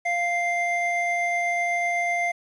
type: tone pair together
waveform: triangle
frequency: 695 / 2093 Hz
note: F5 / C7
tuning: -9 / 0 cents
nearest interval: octave + perfect fifth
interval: 1909 cents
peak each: -23 dBFS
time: 0.05-2.32 s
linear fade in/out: 10 ms
effects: resampled to 24000 Hz + 9-bit